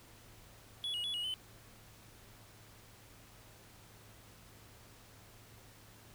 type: tone with pitch steps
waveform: triangle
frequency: 3386 / 2895 / 3400 / 2899 / 3041 Hz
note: G#7 / F#7 / G#7 / F#7 / F#7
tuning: +33 / -38 / +40 / -36 / +47 cents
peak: -34 dBFS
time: 0.84-1.34 s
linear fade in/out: 0 ms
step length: 100 ms
effects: added 108 Hz sine -62 dBFS peak until 6.14 s + pink hiss -59 dBFS RMS until 6.14 s